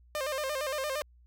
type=tone with vibrato; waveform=sawtooth; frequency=566 Hz; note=C#5; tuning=36 cents sharp; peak=-27 dBFS; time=0.15-1.02 s; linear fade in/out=0 ms; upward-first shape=square; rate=8.7 Hz; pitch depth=110 cents each way; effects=added 60 Hz sine -56 dBFS peak until 1.26 s